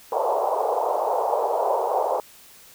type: band-pass noise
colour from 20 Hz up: white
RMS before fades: -23 dBFS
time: 0.12-2.2 s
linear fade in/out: 2 ms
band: 440 to 940 Hz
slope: 48 dB/octave
effects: white hiss -49 dBFS RMS until 2.74 s